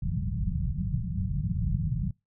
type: low-pass noise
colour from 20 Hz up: white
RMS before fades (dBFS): -29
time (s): 0.02-2.11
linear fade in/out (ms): 5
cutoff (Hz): 190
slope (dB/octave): 96
effects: noise-tail reverb RT60 0.2 s tail -22 dB re dry